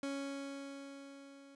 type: tone with level ramp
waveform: 30% pulse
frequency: 277.2 Hz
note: C#4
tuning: in tune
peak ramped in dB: -34 to -53 dBFS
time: 0.03-1.55 s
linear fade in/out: 2 ms
effects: resampled to 22050 Hz